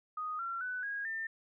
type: tone with pitch steps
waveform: sine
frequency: 1244 / 1364.5 / 1496.6 / 1641.5 / 1800.4 Hz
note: D#6 / F6 / F#6 / G#6 / A6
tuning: -1 / -41 / +19 / -21 / +39 cents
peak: -35 dBFS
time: 0.17-1.27 s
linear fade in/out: 5 ms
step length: 220 ms
effects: none